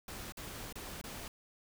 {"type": "noise with dropouts", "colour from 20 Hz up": "pink", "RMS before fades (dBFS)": -45, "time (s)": [0.08, 1.28], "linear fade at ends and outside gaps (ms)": 2, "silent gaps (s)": [[0.322, 0.371], [0.726, 0.755], [1.014, 1.039]], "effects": []}